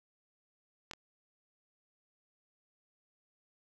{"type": "clicks", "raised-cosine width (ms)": 0.2, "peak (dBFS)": [-23, -29], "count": 2, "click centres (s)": [0.912, 0.935], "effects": ["9-bit"]}